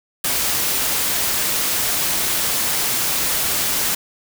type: noise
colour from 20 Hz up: white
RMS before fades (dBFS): -20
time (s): 0.24-3.95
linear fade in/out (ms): 5
effects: none